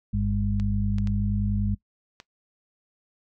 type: harmonic tone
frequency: 50.4 Hz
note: G1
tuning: 49 cents sharp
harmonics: 1 / 2 / 4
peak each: -26 / -26 / -28 dBFS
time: 0.13-1.75 s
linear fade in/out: 10 ms
type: clicks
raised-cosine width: 0.2 ms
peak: -24 dBFS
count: 4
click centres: 0.599 / 0.984 / 1.073 / 2.201 s
effects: noise-tail reverb RT60 0.1 s tail -20 dB re dry